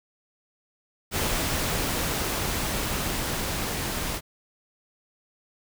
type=noise with level ramp; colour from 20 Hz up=pink; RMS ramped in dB=-26 to -30 dBFS; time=1.11-4.21 s; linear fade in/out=50 ms; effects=none